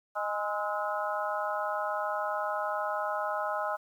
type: harmonic tone with a mistuned harmonic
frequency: 206.8 Hz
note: G#3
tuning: 7 cents flat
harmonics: 3 / 4 / 5 / 6 / 7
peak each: -34 / -35 / -37 / -35 / -39 dBFS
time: 0.15-3.77 s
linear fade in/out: 20 ms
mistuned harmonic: 6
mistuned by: +60 cents
effects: 10-bit